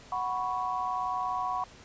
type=chord; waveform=sine; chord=F# suspended fourth; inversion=none; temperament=equal; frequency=740 / 987.8 / 1108.7 Hz; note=F#5 / B5 / C#6; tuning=0 / 0 / 0 cents; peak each=-33 dBFS; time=0.12-1.64 s; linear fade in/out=2 ms; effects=pink hiss -52 dBFS RMS until 1.84 s + resampled to 16000 Hz